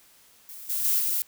violet noise with level steps, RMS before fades -42 / -28 / -23 / -26 dBFS, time 0.49-1.22 s, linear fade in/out 0 ms, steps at 0.69 / 0.84 / 0.99 s, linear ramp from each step 10 ms, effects white hiss -57 dBFS RMS until 1.27 s

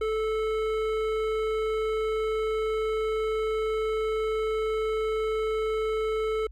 sine tone with hard clipping, 437 Hz, A4, 12 cents flat, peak -27 dBFS, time 0.01-6.47 s, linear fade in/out 5 ms, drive 12 dB, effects added 51 Hz sine -42 dBFS peak until 6.51 s

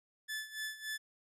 sawtooth tone with tremolo, 1739 Hz, A6, 21 cents flat, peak -33 dBFS, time 0.28-0.98 s, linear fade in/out 20 ms, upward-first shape sine, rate 3.5 Hz, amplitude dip 80%, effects resampled to 32000 Hz

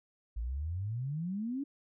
sine exponential sweep, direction up, 53.1 to 290 Hz, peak -33 dBFS, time 0.36-1.64 s, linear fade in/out 10 ms, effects none

